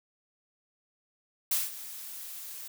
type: noise with ADSR envelope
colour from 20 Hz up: blue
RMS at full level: -26 dBFS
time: 1.51-2.68 s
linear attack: 6 ms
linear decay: 180 ms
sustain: -16 dB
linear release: 8 ms
effects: none